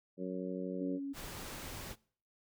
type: harmonic tone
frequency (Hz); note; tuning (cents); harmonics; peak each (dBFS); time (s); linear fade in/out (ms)
92.5; F#2; 0; 2 / 3 / 4 / 5 / 6; -40 / -42 / -43 / -44 / -45; 0.17-1; 50
type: tone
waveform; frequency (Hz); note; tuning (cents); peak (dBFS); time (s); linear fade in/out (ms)
sine; 277.8; C#4; +4; -37; 0.8-1.14; 20
type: noise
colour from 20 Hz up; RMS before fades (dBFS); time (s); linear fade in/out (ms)
pink; -45; 1.13-1.96; 50
effects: noise-tail reverb RT60 0.5 s tail -23 dB re dry